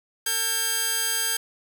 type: tone pair together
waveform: 5% pulse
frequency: 448.5 / 1600 Hz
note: A4 / G6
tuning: +33 / +35 cents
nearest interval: octave + minor seventh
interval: 2202 cents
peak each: -22 / -12 dBFS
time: 0.26-1.37 s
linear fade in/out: 5 ms
effects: none